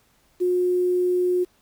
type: tone with quantisation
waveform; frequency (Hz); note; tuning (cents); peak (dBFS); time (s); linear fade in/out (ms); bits
sine; 360; F#4; -47; -18; 0.4-1.45; 20; 8
effects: pink hiss -62 dBFS RMS until 1.61 s